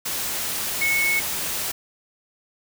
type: tone in noise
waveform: sine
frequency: 2200 Hz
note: C#7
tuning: 14 cents flat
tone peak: -19 dBFS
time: 0.81-1.2 s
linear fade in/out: 10 ms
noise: white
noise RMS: -27 dBFS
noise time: 0.05-1.72 s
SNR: +5 dB
effects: none